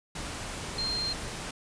sine tone in noise, 4186 Hz, C8, in tune, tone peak -29 dBFS, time 0.78-1.13 s, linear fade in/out 5 ms, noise pink, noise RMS -37 dBFS, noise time 0.15-1.51 s, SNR +5 dB, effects resampled to 22050 Hz

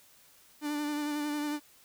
45% pulse tone with vibrato, 295.8 Hz, D4, 13 cents sharp, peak -31 dBFS, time 0.61-1.6 s, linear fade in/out 50 ms, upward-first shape sine, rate 11 Hz, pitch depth 24 cents each way, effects white hiss -60 dBFS RMS until 1.84 s

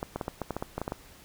clicks, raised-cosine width 1 ms, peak -17 dBFS, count 12, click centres 0.029 / 0.16 / 0.212 / 0.281 / 0.417 / 0.507 / 0.566 / 0.625 / 0.78 / 0.816 / 0.879 / 0.921 s, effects pink hiss -53 dBFS RMS until 1.24 s

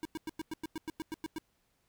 square tone bursts, 319 Hz, D#4, 43 cents sharp, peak -36 dBFS, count 12, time 0.03-1.383 s, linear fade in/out 0 ms, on 22 ms, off 99 ms, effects pink hiss -75 dBFS RMS until 1.88 s

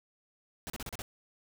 pink noise bursts, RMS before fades -40 dBFS, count 6, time 0.67-1.019 s, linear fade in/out 0 ms, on 29 ms, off 35 ms, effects none

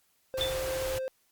triangle tone, 523.3 Hz, C5, in tune, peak -29 dBFS, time 0.34-1.08 s, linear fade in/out 0 ms
pink band-stop noise, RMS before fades -37 dBFS, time 0.37-0.99 s, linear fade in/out 10 ms, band 150 to 300 Hz, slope 96 dB/octave
sine tone with exponential decay, 3520 Hz, A7, in tune, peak -25 dBFS, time 0.41-0.64 s, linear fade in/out 0 ms, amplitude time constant 49 ms
effects white hiss -70 dBFS RMS until 1.31 s + Opus 48 kbps

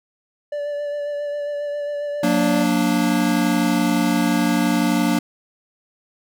triangle tone with vibrato, 582 Hz, D5, 16 cents flat, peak -21 dBFS, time 0.52-2.64 s, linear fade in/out 5 ms, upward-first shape sine, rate 7.4 Hz, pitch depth 18 cents each way
square chord, Gb augmented, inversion none, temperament equal with one note detuned, 181.4 / 233.1 / 293.7 Hz, Gb3 / Bb3 / D4, -34 / 0 / 0 cents, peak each -23 / -21 / -21 dBFS, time 2.23-5.19 s, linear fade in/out 5 ms
effects none

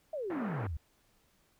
sine exponential sweep, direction down, 659.3 to 69.3 Hz, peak -34 dBFS, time 0.13-0.77 s, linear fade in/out 5 ms
pink band-pass noise, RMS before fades -41 dBFS, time 0.3-0.67 s, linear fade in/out 2 ms, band 200 to 1700 Hz, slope 24 dB/octave
effects pink hiss -70 dBFS RMS until 1.59 s

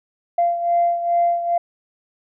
sine beating tone pair, 690 / 692.4 Hz, F5 / F5, -21 / -15 cents, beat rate 2.4 Hz, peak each -16 / -22 dBFS, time 0.38-1.58 s, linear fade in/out 5 ms, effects tanh soft clip ceiling -9 dBFS

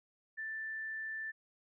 sine tone, 1767 Hz, A6, 7 cents sharp, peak -38 dBFS, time 0.37-1.32 s, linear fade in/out 20 ms, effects none

